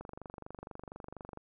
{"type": "click train", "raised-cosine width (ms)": 1, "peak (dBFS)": -30, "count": 34, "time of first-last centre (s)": [0.01, 1.374], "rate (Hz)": 24.2, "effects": []}